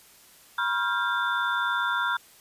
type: tone cluster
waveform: sine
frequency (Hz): 967 / 1067 / 1390 / 1589 / 3544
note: B5 / C6 / F6 / G6 / A7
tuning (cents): -37 / +34 / -9 / +23 / +12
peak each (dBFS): -30 / -34 / -26 / -32 / -35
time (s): 0.58-2.17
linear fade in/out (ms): 5
effects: white hiss -54 dBFS RMS until 2.4 s + resampled to 32000 Hz